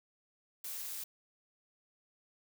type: noise with amplitude modulation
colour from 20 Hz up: blue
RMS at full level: -39 dBFS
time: 0.64-1.04 s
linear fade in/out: 5 ms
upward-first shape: sine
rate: 285 Hz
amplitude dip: 60%
effects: none